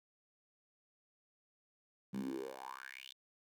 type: tone with high-pass filter sweep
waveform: 10% pulse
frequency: 65.6 Hz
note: C2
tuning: 5 cents sharp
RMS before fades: -45 dBFS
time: 2.13-3.13 s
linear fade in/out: 10 ms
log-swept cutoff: 170 to 3700 Hz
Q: 6.9
effects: none